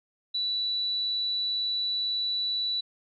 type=tone; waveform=sine; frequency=3951 Hz; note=B7; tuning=in tune; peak=-26 dBFS; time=0.34-2.81 s; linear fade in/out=10 ms; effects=none